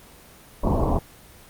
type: low-pass noise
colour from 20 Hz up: pink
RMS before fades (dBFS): -21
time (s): 0.63-0.99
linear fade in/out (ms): 5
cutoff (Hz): 1100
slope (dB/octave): 96
effects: pink hiss -48 dBFS RMS until 1.49 s + Opus 24 kbps